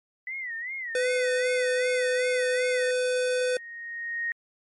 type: tone with vibrato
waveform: sine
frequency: 1975.5 Hz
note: B6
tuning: in tune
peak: -31 dBFS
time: 0.27-2.91 s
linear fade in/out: 2 ms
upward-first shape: sine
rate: 2.6 Hz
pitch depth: 150 cents each way
type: tone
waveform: square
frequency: 502 Hz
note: B4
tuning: 28 cents sharp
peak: -24 dBFS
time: 0.95-3.57 s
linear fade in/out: 2 ms
type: tone with exponential growth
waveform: sine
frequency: 1864.7 Hz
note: A#6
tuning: in tune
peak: -25 dBFS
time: 2.38-4.32 s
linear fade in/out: 1 ms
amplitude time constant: 420 ms
effects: MP3 48 kbps